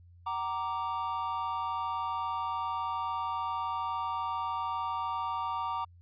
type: chord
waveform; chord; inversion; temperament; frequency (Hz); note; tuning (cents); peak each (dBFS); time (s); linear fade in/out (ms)
triangle; Gb augmented; none; equal with one note detuned; 759.5 / 932.3 / 1174.7; Gb5 / Bb5 / D6; +45 / 0 / 0; -38 / -32 / -33; 0.26-5.85; 10
effects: added 87 Hz sine -53 dBFS peak until 6.01 s + resampled to 11025 Hz